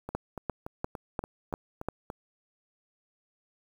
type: two click trains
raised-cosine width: 1 ms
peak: -16 / -23 dBFS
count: 6 / 8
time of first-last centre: 0.15-1.886 / 0.09-2.101 s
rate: 2.88 / 3.48 Hz
effects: 8-bit